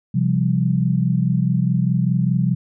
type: chord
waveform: sine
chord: C suspended fourth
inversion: none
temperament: equal with one note detuned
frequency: 130.81 / 171.22 / 196 Hz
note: C3 / F3 / G3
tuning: 0 / -34 / 0 cents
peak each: -19 / -19 / -22 dBFS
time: 0.14-2.55 s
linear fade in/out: 10 ms
effects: none